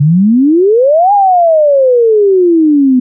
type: exponential two-way sweep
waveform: sine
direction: up then down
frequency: 138.59 to 830 to 247.8 Hz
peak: -4 dBFS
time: 0-3 s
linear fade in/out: 10 ms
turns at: 1.13 s
effects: none